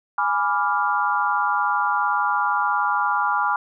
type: chord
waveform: sine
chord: G# diminished seventh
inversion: none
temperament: equal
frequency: 830.6 / 987.8 / 1174.7 / 1396.9 Hz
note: G#5 / B5 / D6 / F6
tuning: 0 / 0 / 0 / 0 cents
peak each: -24 dBFS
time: 0.18-3.56 s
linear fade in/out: 2 ms
effects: none